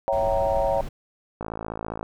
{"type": "chord", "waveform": "sine", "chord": "C# diminished seventh", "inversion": "none", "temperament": "equal with one note detuned", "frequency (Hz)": [554.4, 659.3, 768.7, 932.3], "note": ["C#5", "E5", "G5", "Bb5"], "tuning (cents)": [0, 0, -34, 0], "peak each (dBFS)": [-23, -26, -27, -29], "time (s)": [0.08, 0.81], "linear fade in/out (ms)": 0}
{"type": "noise", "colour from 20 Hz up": "brown", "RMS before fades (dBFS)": -32, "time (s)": [0.12, 0.89], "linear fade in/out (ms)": 10}
{"type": "click train", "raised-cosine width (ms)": 1, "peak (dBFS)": -17, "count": 35, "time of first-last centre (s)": [1.41, 2.029], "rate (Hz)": 54.9}
{"effects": []}